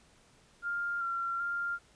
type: tone with pitch steps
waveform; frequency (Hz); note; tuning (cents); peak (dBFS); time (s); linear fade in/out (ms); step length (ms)
sine; 1401 / 1370 / 1396; F6 / F6 / F6; +5 / -34 / -1; -31; 0.62-1.79; 50; 390
effects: pink hiss -63 dBFS RMS until 1.95 s + resampled to 22050 Hz